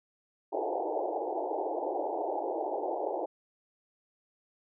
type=band-pass noise; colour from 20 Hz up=white; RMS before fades=-33 dBFS; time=0.52-3.26 s; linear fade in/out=10 ms; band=310 to 880 Hz; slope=96 dB/octave; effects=none